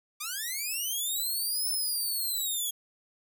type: linear two-way sweep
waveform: 5% pulse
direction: up then down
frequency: 1157 to 5300 to 3309 Hz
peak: -22 dBFS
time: 0.2-2.71 s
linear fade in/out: 10 ms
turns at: 1.69 s
effects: none